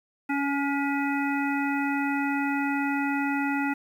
harmonic tone with a mistuned harmonic, 280.4 Hz, C#4, 20 cents sharp, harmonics 1 / 3 / 5 / 7 / 9, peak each -26 / -31 / -33 / -34 / -36 dBFS, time 0.29-3.74 s, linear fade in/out 10 ms, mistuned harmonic 5, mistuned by +26 cents, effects 9-bit

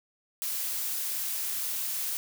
blue noise, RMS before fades -32 dBFS, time 0.42-2.17 s, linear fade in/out 0 ms, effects none

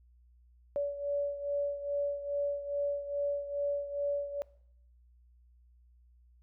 sine beating tone pair, 571 / 573.4 Hz, D5 / D5, -49 / -42 cents, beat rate 2.4 Hz, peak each -32 / -37 dBFS, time 0.76-4.42 s, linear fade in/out 0 ms, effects noise-tail reverb RT60 0.7 s tail -22 dB re dry + added 60 Hz sine -59 dBFS peak until 6.42 s

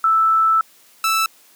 sine / sawtooth tone pair in turn, 1318.5 / 1318.5 Hz, E6 / E6, 0 / 0 cents, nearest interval unison, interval 0 cents, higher neither, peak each -12 dBFS, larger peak neither, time 0.04-0.61 / 1.04-1.26 s, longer first, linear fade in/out 2 ms, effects white hiss -51 dBFS RMS until 1.55 s + high-pass 200 Hz 12 dB/octave

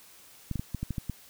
clicks, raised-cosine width 5 ms, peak -19 dBFS, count 8, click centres 0.513 / 0.557 / 0.595 / 0.747 / 0.83 / 0.907 / 0.982 / 1.097 s, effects white hiss -54 dBFS RMS until 1.29 s

